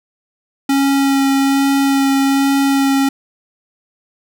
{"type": "tone with vibrato", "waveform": "square", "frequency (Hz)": 274.4, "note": "C#4", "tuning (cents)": -17, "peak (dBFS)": -12, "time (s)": [0.69, 3.09], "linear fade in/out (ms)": 5, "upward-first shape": "sine", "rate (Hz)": 1.2, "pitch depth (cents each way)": 10, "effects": []}